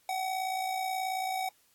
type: tone with amplitude modulation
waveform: square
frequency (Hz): 754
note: F#5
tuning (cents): +32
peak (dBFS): -29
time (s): 0.09-1.49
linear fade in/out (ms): 2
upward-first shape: sine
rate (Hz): 58.5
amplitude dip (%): 50
effects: white hiss -67 dBFS RMS until 1.74 s + AAC 64 kbps